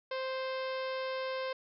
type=harmonic tone; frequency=523.3 Hz; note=C5; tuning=in tune; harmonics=1 / 2 / 3 / 4 / 5 / 6 / 7 / 8 / 9 / 10; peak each=-35 / -41 / -45 / -47 / -49 / -51 / -52 / -53 / -54 / -55 dBFS; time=0.11-1.53 s; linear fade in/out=5 ms; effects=none